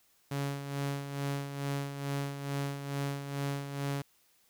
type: tone with tremolo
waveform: sawtooth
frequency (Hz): 140.4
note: C#3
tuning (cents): +22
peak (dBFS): -27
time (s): 0.31-4.02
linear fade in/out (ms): 5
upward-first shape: sine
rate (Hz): 2.3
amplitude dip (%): 60
effects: white hiss -68 dBFS RMS until 4.49 s